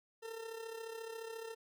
40% pulse tone with amplitude modulation, 452.4 Hz, A4, 48 cents sharp, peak -40 dBFS, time 0.22-1.55 s, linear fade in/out 20 ms, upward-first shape sine, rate 34.3 Hz, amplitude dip 60%, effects none

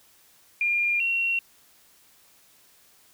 sine tone pair in turn, 2406 / 2735 Hz, D7 / F7, +41 / -37 cents, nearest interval major second, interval 222 cents, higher second, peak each -21 / -22 dBFS, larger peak first, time 0.61-1 / 1-1.39 s, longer neither, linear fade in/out 2 ms, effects white hiss -58 dBFS RMS until 3.13 s

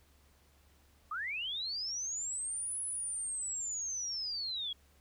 sine linear two-way sweep, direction up then down, 1164 to 10340 to 3269 Hz, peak -35 dBFS, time 1.11-4.73 s, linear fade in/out 5 ms, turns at 2.8 s, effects added 71 Hz sine -65 dBFS peak until 5 s + pink hiss -68 dBFS RMS until 5 s

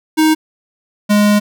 square tone pair in turn, 313.2 / 207.4 Hz, D#4 / G#3, +11 / -2 cents, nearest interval perfect fifth, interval 713 cents, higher first, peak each -9 dBFS, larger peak neither, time 0.17-0.35 / 1.09-1.4 s, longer second, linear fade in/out 20 ms, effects none

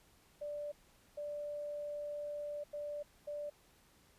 sine tone bursts at uneven times, 587.3 Hz, D5, in tune, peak -39 dBFS, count 4, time 0.41-0.72 / 1.17-2.64 / 2.73-3.03 / 3.27-3.5 s, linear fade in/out 10 ms, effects pink hiss -67 dBFS RMS until 4.18 s + resampled to 32000 Hz

